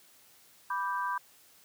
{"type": "chord", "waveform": "sine", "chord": "G major", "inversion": "first", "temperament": "equal", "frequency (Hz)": [987.8, 1174.7, 1568], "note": ["B5", "D6", "G6"], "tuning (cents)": [0, 0, 0], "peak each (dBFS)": [-32, -36, -36], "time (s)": [0.7, 1.18], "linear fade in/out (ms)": 5, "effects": ["white hiss -60 dBFS RMS until 1.64 s", "high-pass 80 Hz 12 dB/octave"]}